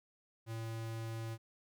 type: tone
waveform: square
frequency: 113.1 Hz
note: A2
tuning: 48 cents sharp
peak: -40 dBFS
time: 0.46-1.38 s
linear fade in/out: 50 ms
effects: none